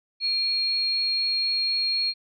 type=tone pair together; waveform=sine; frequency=2400 / 4276 Hz; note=D7 / C8; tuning=+37 / +37 cents; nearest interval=minor seventh; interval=1000 cents; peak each=-34 / -22 dBFS; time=0.2-2.14 s; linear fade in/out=50 ms; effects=none